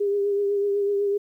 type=tone with vibrato; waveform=sine; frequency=403.6 Hz; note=G#4; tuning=49 cents flat; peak=-20 dBFS; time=0-1.18 s; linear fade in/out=10 ms; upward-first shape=triangle; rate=8 Hz; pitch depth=32 cents each way; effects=10-bit